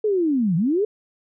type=linear two-way sweep; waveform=sine; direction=down then up; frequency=440 to 155.56 to 440 Hz; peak=-17 dBFS; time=0.04-0.85 s; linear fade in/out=5 ms; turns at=0.56 s; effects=none